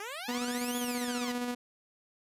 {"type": "exponential two-way sweep", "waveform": "10% pulse", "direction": "up then down", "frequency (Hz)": [391.5, 3493, 952], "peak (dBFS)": -30, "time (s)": [0, 1.32], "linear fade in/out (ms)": 2, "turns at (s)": 0.77}
{"type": "tone with tremolo", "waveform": "sawtooth", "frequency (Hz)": 244.4, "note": "B3", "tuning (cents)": -18, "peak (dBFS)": -27, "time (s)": [0.28, 1.55], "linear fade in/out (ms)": 10, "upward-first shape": "square", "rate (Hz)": 15, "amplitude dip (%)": 30}
{"effects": ["resampled to 32000 Hz"]}